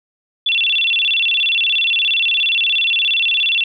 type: tone with vibrato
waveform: sine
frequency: 3061 Hz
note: G7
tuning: 42 cents flat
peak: -13 dBFS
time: 0.46-3.64 s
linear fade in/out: 5 ms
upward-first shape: square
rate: 17 Hz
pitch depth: 210 cents each way
effects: none